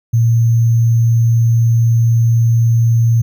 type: tone with sample-and-hold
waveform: sine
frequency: 115.5 Hz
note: A#2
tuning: 16 cents flat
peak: -8 dBFS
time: 0.13-3.22 s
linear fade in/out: 10 ms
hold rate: 6300 Hz
effects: none